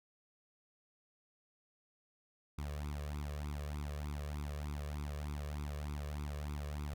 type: tone with flanger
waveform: sawtooth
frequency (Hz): 73.42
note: D2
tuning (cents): 0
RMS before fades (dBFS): -41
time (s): 2.58-6.94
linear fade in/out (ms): 5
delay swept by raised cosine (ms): 0.82 to 1.79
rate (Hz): 3.3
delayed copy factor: +0.85
effects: none